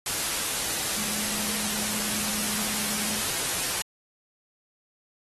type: tone in noise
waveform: sine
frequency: 210.6 Hz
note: G#3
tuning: 24 cents sharp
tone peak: -37 dBFS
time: 0.97-3.21 s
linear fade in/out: 2 ms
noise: white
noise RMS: -28 dBFS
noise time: 0.06-3.82 s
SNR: -12 dB
effects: AAC 32 kbps